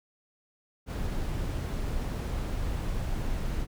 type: noise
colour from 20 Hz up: brown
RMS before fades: -31 dBFS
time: 0.86-3.67 s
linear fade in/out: 50 ms
effects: none